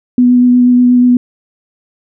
sine tone with vibrato, 246.9 Hz, B3, in tune, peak -4 dBFS, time 0.18-1.17 s, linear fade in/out 2 ms, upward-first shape sine, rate 8.3 Hz, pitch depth 12 cents each way, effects none

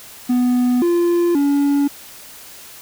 triangle tone with pitch steps, 247.5 / 345.9 / 283.8 Hz, B3 / F4 / C#4, +4 / -17 / +41 cents, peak -11 dBFS, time 0.29-1.88 s, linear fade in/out 10 ms, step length 530 ms, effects white hiss -39 dBFS RMS until 2.81 s

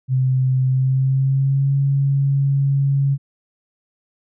sine tone with pitch glide, 130 to 138.53 Hz, C3 to C#3, -11 to -1 cents, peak -14 dBFS, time 0.08-3.18 s, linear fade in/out 50 ms, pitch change +110 cents, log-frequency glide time 0.68-1.74 s, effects none

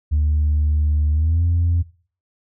sine tone with pitch glide, 75.2 to 85.39 Hz, D2 to F2, +42 to -38 cents, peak -13 dBFS, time 0.11-1.83 s, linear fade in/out 20 ms, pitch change +220 cents, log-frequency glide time 1.12-1.43 s, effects noise-tail reverb RT60 0.4 s tail -19 dB re dry + tanh soft clip ceiling -12 dBFS

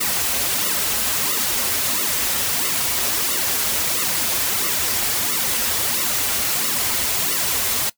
white noise with flanger, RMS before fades -21 dBFS, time 0-7.9 s, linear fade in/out 10 ms, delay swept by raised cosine 1.2 to 6.9 ms, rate 1.5 Hz, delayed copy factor -0.9, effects noise-tail reverb RT60 0.1 s tail -20 dB re dry

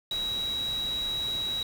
sine tone in noise, 3861 Hz, B7, 40 cents flat, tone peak -28 dBFS, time 0.11-1.63 s, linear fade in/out 2 ms, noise pink, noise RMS -42 dBFS, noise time 0.11-1.63 s, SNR +11 dB, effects none

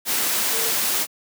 sine tone in noise, 453.6 Hz, A#4, 47 cents flat, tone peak -31 dBFS, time 0.51-0.72 s, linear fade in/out 50 ms, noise white, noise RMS -22 dBFS, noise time 0.05-1.07 s, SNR -12 dB, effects high-pass 200 Hz 12 dB/octave

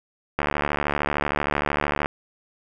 click train, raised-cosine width 0.5 ms, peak -7 dBFS, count 123, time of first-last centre 0.39-2.059 s, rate 73.1 Hz, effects none

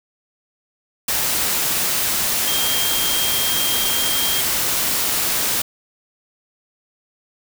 sine tone in noise, 3207 Hz, G7, 39 cents sharp, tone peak -23 dBFS, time 2.47-4.41 s, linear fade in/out 5 ms, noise white, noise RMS -20 dBFS, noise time 1.08-5.62 s, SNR -6 dB, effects none

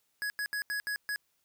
square tone bursts at uneven times, 1673 Hz, G#6, 12 cents sharp, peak -32 dBFS, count 6, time 0.22-0.3 / 0.39-0.46 / 0.53-0.62 / 0.7-0.8 / 0.87-0.96 / 1.09-1.16 s, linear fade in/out 0 ms, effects white hiss -75 dBFS RMS until 1.44 s

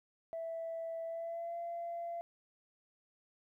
sine tone with pitch glide, 659.3 to 683.3 Hz, E5 to F5, 0 to -38 cents, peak -37 dBFS, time 0.33-2.21 s, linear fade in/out 0 ms, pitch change +62 cents, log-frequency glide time 1.05-1.57 s, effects tanh soft clip ceiling -34 dBFS + 13-bit

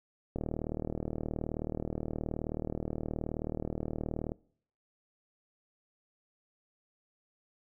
click train, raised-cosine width 2 ms, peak -21 dBFS, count 155, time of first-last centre 0.36-4.319 s, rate 38.9 Hz, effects noise-tail reverb RT60 0.6 s tail -24 dB re dry

